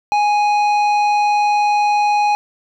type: tone with tanh clipping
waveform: sine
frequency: 830.6 Hz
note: G#5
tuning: in tune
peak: -14 dBFS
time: 0.12-2.35 s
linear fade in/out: 0 ms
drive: 11 dB
effects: none